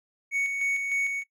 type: tone with tremolo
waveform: triangle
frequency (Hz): 2226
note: C#7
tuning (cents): +7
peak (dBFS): -22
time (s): 0.31-1.24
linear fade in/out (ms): 50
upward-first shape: square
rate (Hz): 3.3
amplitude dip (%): 40
effects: noise-tail reverb RT60 0.1 s tail -20 dB re dry